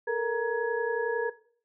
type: tone cluster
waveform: sine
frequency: 441.1 / 472.1 / 938 / 1677 Hz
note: A4 / A#4 / A#5 / G#6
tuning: +4 / +22 / +11 / +16 cents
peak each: -31 / -29 / -36 / -33 dBFS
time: 0.07-1.3 s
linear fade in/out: 10 ms
effects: noise-tail reverb RT60 0.5 s tail -18 dB re dry